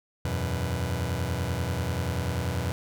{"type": "chord", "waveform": "sawtooth", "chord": "E suspended second", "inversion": "none", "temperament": "just", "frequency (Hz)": [82.41, 92.71, 123.61], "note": ["E2", "F#2", "B2"], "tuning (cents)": [0, 4, 2], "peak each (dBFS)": -27, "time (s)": [0.25, 2.72], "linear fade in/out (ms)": 0, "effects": []}